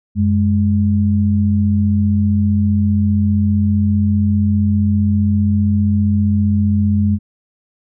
sine tone pair together, 92.5 / 207.7 Hz, F#2 / G#3, 0 / 0 cents, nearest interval octave + major second, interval 1400 cents, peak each -14 / -14 dBFS, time 0.15-7.19 s, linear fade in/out 50 ms, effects none

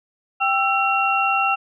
sine tone cluster, 785 / 1328 / 2742 Hz, G5 / E6 / F7, +2 / +12 / -32 cents, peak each -21 dBFS, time 0.4-1.56 s, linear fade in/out 20 ms, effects none

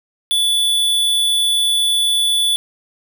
square tone, 3458 Hz, A7, 31 cents flat, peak -14 dBFS, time 0.31-2.56 s, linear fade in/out 0 ms, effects none

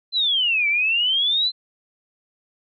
sine exponential two-way sweep, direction down then up, 4121 to 2280 to 4121 Hz, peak -17 dBFS, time 0.12-1.52 s, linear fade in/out 50 ms, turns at 0.68 s, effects none

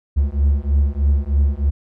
triangle beating tone pair, 69.3 / 72.5 Hz, C#2 / D2, 0 / -22 cents, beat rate 3.2 Hz, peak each -15 dBFS, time 0.16-1.71 s, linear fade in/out 20 ms, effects none

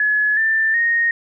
sine tone with pitch steps, 1700 / 1778.3 / 1860.3 Hz, G#6 / A6 / A#6, +40 / +18 / -4 cents, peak -14 dBFS, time 0-1.11 s, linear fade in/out 2 ms, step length 370 ms, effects none

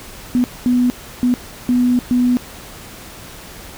sine tone bursts at uneven times, 246.9 Hz, B3, in tune, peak -11 dBFS, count 5, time 0.35-0.44 / 0.66-0.9 / 1.23-1.34 / 1.69-1.99 / 2.11-2.37 s, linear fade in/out 0 ms, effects pink hiss -36 dBFS RMS until 3.77 s

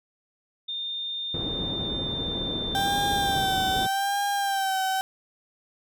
sine tone with pitch glide, 3625 to 3573 Hz, A#7 to A7, -49 to +26 cents, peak -29 dBFS, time 0.68-3.86 s, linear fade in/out 10 ms, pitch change -25 cents, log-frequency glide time 1.21-2.84 s
white low-pass noise, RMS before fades -33 dBFS, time 1.34-3.87 s, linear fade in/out 5 ms, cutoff 360 Hz, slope 12 dB/octave
35% pulse tone with vibrato, 784 Hz, G5, in tune, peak -22 dBFS, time 2.75-5.01 s, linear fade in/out 0 ms, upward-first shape sine, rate 0.83 Hz, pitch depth 50 cents each way
effects none

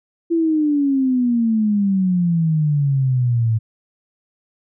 sine exponential sweep, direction down, 338.8 to 109.7 Hz, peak -14 dBFS, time 0.3-3.59 s, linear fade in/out 20 ms, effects none

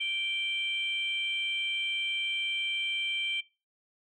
sine tone pair together, 2348 / 3134 Hz, D7 / G7, -1 / -1 cents, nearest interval perfect fourth, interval 500 cents, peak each -32 / -31 dBFS, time 0-3.41 s, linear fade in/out 10 ms, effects noise-tail reverb RT60 0.3 s tail -21 dB re dry + tanh soft clip ceiling -22 dBFS

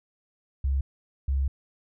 sine tone pair in turn, 67.9 / 67.9 Hz, C#2 / C#2, -35 / -35 cents, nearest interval unison, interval 0 cents, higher neither, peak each -22 dBFS, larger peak neither, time 0.64-0.81 / 1.28-1.48 s, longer second, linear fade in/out 5 ms, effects none

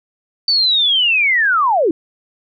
sine linear sweep, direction down, 4588 to 293.7 Hz, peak -11 dBFS, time 0.48-1.91 s, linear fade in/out 2 ms, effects none

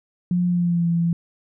sine tone with pitch glide, 177.5 to 169.19 Hz, F3 to E3, +28 to +45 cents, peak -17 dBFS, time 0.31-1.13 s, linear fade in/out 2 ms, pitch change -83 cents, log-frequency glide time 0.47-0.88 s, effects none

